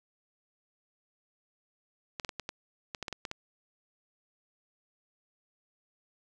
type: clicks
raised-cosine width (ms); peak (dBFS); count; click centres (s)
0.2; -19; 11; 2.198 / 2.248 / 2.292 / 2.397 / 2.491 / 2.948 / 3.027 / 3.082 / 3.127 / 3.252 / 3.314
effects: none